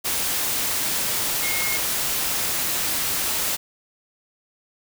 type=tone in noise; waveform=sine; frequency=2155 Hz; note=C#7; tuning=49 cents flat; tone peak=-27 dBFS; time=1.42-1.78 s; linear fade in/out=20 ms; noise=white; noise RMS=-24 dBFS; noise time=0.04-3.57 s; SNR=-6 dB; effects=none

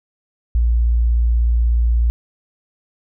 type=tone; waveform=sine; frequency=58.27 Hz; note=A#1; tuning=in tune; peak=-12 dBFS; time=0.55-2.1 s; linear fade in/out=0 ms; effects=none

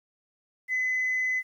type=tone; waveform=sine; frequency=2021 Hz; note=B6; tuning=39 cents sharp; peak=-23 dBFS; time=0.68-1.43 s; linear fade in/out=50 ms; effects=tanh soft clip ceiling -21 dBFS + 10-bit

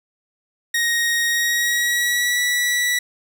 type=tone with pitch glide; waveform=sawtooth; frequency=1873 to 1950.3 Hz; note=A#6 to B6; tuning=+8 to -22 cents; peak=-14 dBFS; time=0.74-2.99 s; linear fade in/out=5 ms; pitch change=+70 cents; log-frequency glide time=1.27-2.41 s; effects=none

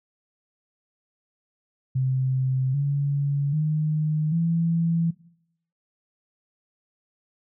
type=tone with pitch steps; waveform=sine; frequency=130.81 / 141.83 / 153.77 / 166.73 Hz; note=C3 / C#3 / D#3 / E3; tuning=0 / +40 / -20 / +20 cents; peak=-20 dBFS; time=1.95-5.11 s; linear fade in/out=10 ms; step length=790 ms; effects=noise-tail reverb RT60 0.7 s tail -20 dB re dry

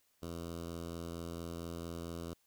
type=tone with notch filter; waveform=10% pulse; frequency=84.4 Hz; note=E2; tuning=41 cents sharp; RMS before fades=-43 dBFS; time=0.22-2.34 s; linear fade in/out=10 ms; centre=2000 Hz; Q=1.3; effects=white hiss -74 dBFS RMS until 2.46 s

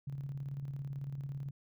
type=tone with tremolo; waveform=sine; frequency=138.59 Hz; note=C#3; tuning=in tune; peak=-36 dBFS; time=0.07-1.51 s; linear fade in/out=5 ms; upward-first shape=square; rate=18 Hz; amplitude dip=45%; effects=none

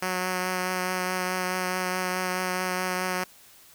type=tone with vibrato; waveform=5% pulse; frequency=183.6 Hz; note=F#3; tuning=13 cents flat; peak=-15 dBFS; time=0.02-3.24 s; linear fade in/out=5 ms; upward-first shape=triangle; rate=4.7 Hz; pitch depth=15 cents each way; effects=white hiss -53 dBFS RMS until 3.74 s

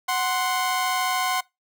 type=tone pair together; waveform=sawtooth; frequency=740 / 1046.5 Hz; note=F#5 / C6; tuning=0 / 0 cents; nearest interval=tritone; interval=600 cents; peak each=-21 dBFS; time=0.08-1.41 s; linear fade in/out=10 ms; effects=noise-tail reverb RT60 0.2 s tail -23 dB re dry

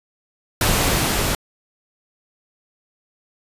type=noise with level ramp; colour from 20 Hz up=pink; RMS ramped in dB=-17 to -21 dBFS; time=0.61-1.35 s; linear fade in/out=2 ms; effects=resampled to 32000 Hz

